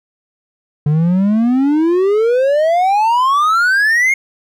triangle exponential sweep, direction up, 145 to 2176 Hz, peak -8 dBFS, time 0.86-4.14 s, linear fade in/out 5 ms, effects none

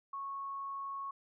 sine tone, 1102 Hz, C#6, 11 cents flat, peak -38 dBFS, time 0.13-1.11 s, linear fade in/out 5 ms, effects none

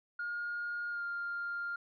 sine tone with pitch glide, 1424 to 1399.5 Hz, F6 to F6, +33 to +3 cents, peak -34 dBFS, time 0.19-1.76 s, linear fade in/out 5 ms, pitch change -30 cents, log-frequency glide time 0.9-1.03 s, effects tanh soft clip ceiling -31 dBFS

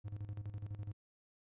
triangle tone with tremolo, 102.7 Hz, G#2, 19 cents flat, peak -37 dBFS, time 0.04-0.93 s, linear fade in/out 20 ms, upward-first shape square, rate 12 Hz, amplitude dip 70%, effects resampled to 8000 Hz

